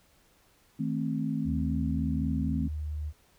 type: chord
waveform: sine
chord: A diminished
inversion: second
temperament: just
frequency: 158.4 / 220 / 264 Hz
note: Eb3 / A3 / C4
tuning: +31 / 0 / +16 cents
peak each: -32 dBFS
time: 0.79-2.68 s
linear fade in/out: 10 ms
type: tone with pitch glide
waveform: sine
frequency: 77.78 to 75.52 Hz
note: D#2 to D2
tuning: 0 to +49 cents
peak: -31 dBFS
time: 1.44-3.13 s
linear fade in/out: 50 ms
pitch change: -51 cents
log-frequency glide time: 2.27-2.93 s
effects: pink hiss -64 dBFS RMS until 3.38 s